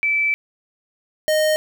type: tone pair in turn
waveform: sine / square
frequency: 2317 / 618.3 Hz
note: D7 / D#5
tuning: -24 / -11 cents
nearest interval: octave + major seventh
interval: 2287 cents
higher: first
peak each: -16 dBFS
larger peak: neither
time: 0.03-0.34 / 1.28-1.56 s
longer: first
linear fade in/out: 0 ms
effects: 9-bit